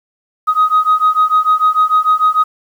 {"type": "beating tone pair", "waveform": "sine", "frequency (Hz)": [1252, 1258.7], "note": ["D#6", "D#6"], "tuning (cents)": [10, 20], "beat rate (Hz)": 6.7, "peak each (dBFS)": -11, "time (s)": [0.47, 2.44], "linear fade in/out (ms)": 20, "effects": ["tanh soft clip ceiling -4 dBFS", "7-bit"]}